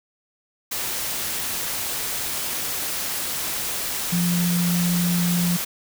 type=tone in noise; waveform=sine; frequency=174.61 Hz; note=F3; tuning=in tune; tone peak=-19 dBFS; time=4.12-5.57 s; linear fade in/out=10 ms; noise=white; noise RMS=-27 dBFS; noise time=0.71-5.65 s; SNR=+5 dB; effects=none